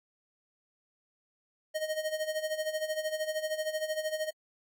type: tone with tremolo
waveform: square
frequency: 622.3 Hz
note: D#5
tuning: in tune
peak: -29 dBFS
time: 1.74-4.31 s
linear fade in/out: 20 ms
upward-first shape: sine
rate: 13 Hz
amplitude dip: 75%
effects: AAC 64 kbps